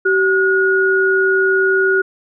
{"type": "tone pair together", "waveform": "sine", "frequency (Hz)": [382.9, 1445.6], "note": ["G4", "F#6"], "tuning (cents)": [-41, -41], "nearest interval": "octave + major seventh", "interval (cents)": 2300, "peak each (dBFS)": -14, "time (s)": [0.05, 2.02], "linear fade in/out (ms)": 10, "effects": []}